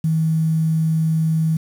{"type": "tone with quantisation", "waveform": "sine", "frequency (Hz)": 160, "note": "D#3", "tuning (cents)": 49, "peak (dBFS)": -15, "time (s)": [0.04, 1.57], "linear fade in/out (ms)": 5, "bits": 7, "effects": []}